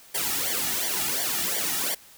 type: noise with flanger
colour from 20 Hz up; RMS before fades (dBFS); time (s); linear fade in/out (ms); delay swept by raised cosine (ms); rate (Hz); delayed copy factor
white; -27; 0.14-1.95; 10; 0.76 to 1.96; 2.8; -1
effects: white hiss -51 dBFS RMS until 2.17 s